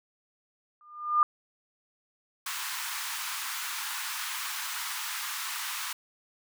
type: tone with exponential growth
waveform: sine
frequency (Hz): 1207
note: D6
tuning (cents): +47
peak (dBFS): -16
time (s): 0.81-1.23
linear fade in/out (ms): 1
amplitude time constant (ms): 91
type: high-pass noise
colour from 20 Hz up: pink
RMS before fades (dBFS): -35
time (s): 2.46-5.93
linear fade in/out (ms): 5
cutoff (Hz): 940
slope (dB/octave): 48
effects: none